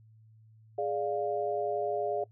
sine chord, D diminished, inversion second, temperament equal, 415.3 / 587.3 / 698.5 Hz, Ab4 / D5 / F5, 0 / 0 / 0 cents, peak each -33 dBFS, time 0.78-2.24 s, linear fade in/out 5 ms, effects noise-tail reverb RT60 0.1 s tail -21 dB re dry + added 110 Hz sine -55 dBFS peak until 2.31 s

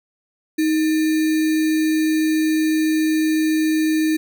sine tone with sample-and-hold, 313.9 Hz, D#4, 15 cents sharp, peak -15 dBFS, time 0.58-4.17 s, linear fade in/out 10 ms, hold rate 2100 Hz, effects none

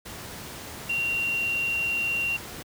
sine tone in noise, 2757 Hz, F7, 23 cents flat, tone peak -24 dBFS, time 0.89-2.37 s, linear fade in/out 10 ms, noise pink, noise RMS -39 dBFS, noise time 0.05-2.63 s, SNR +12 dB, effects high-pass 60 Hz 12 dB/octave

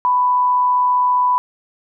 sine tone with amplitude modulation, 993 Hz, B5, 9 cents sharp, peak -11 dBFS, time 0.05-1.38 s, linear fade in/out 0 ms, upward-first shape sine, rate 135 Hz, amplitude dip 25%, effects none

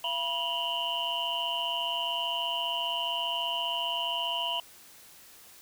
sine tone cluster, 681 / 972 / 2812 / 2973 / 3108 Hz, F5 / B5 / F7 / F#7 / G7, -44 / -28 / +11 / +8 / -16 cents, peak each -37 / -34 / -35 / -33 / -38 dBFS, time 0.04-4.6 s, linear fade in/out 2 ms, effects white hiss -53 dBFS RMS until 5.61 s

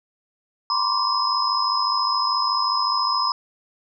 sine tone cluster, 963 / 1017 / 1057 / 1162 / 5090 Hz, B5 / C6 / C6 / D6 / D#8, -44 / -50 / +17 / -19 / +39 cents, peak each -29 / -28 / -24 / -26 / -23 dBFS, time 0.7-3.32 s, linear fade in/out 2 ms, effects none

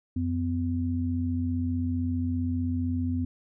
sine tone pair together, 89.41 / 252.9 Hz, F2 / B3, +41 / +41 cents, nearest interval octave + tritone, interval 1800 cents, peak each -28 / -28 dBFS, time 0.16-3.25 s, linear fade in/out 5 ms, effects none

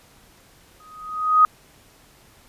sine tone with exponential growth, 1251 Hz, D#6, 9 cents sharp, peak -8 dBFS, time 0.8-1.45 s, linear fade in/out 1 ms, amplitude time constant 140 ms, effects pink hiss -53 dBFS RMS until 2.48 s + resampled to 32000 Hz

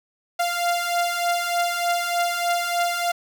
sawtooth beating tone pair, 694 / 697.3 Hz, F5 / F5, -11 / -3 cents, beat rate 3.3 Hz, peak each -22 / -19 dBFS, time 0.39-3.12 s, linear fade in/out 10 ms, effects none

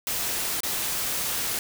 white noise with dropouts, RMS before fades -28 dBFS, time 0.07-1.59 s, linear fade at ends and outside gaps 1 ms, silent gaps 0.605-0.633 s, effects none

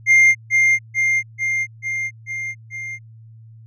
triangle tone with echo, 2109 Hz, C7, 13 cents sharp, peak -7 dBFS, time 0.06-0.35 s, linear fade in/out 50 ms, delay 440 ms, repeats 6, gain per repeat -3 dB, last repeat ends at 2.99 s, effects added 112 Hz sine -40 dBFS peak until 3.66 s + resampled to 22050 Hz

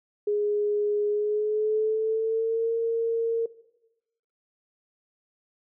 sine tone with pitch glide, 415.3 to 458.2 Hz, G#4 to A#4, 0 to -30 cents, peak -22 dBFS, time 0.27-3.46 s, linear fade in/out 5 ms, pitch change +170 cents, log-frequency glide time 1.09-2.72 s, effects noise-tail reverb RT60 1.0 s tail -18 dB re dry

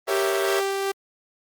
sawtooth chord, G diminished seventh, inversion none, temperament equal, 392 / 466.2 / 554.4 / 659.3 Hz, G4 / Bb4 / Db5 / Fb5, 0 / 0 / 0 / 0 cents, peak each -25 / -26 / -25 / -24 dBFS, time 0.07-0.61 s, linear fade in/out 20 ms
sawtooth tone with tremolo, 392 Hz, G4, in tune, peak -18 dBFS, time 0.1-0.92 s, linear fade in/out 10 ms, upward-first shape sine, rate 2.6 Hz, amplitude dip 25%
effects Opus 24 kbps

